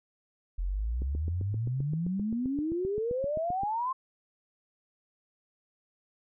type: exponential sweep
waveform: sine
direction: up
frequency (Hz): 41.91 to 1071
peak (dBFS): -28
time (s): 0.58-3.93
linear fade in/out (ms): 10
type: click train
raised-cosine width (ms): 3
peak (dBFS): -26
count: 21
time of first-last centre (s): 1.02-3.634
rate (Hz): 7.65
effects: none